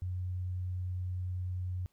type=tone; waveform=sine; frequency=91 Hz; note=F#2; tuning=28 cents flat; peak=-33 dBFS; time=0.02-1.86 s; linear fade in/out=0 ms; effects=pink hiss -75 dBFS RMS until 1.92 s